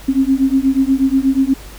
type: beating tone pair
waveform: sine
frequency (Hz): 264 / 272.3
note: C4 / C#4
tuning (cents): +16 / -31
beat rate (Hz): 8.3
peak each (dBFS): -14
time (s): 0.08-1.54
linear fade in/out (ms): 10
effects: added 50 Hz sine -34 dBFS peak until 1.78 s + pink hiss -38 dBFS RMS until 1.78 s